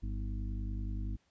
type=harmonic tone with a mistuned harmonic; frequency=50.4 Hz; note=G1; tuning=49 cents sharp; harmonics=1 / 2 / 4 / 5 / 6; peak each=-35 / -41 / -47 / -49 / -51 dBFS; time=0.02-1.17 s; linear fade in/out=20 ms; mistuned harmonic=6; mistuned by=+87 cents; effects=pink hiss -74 dBFS RMS until 1.3 s + resampled to 16000 Hz